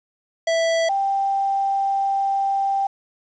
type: tone pair in turn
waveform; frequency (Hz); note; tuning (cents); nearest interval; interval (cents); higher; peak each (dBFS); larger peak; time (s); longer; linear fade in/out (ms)
square / sine; 659.3 / 786.7; E5 / G5; 0 / +6; minor third; 306; second; -18; neither; 0.47-0.89 / 0.89-2.87; second; 5
effects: resampled to 16000 Hz + 8-bit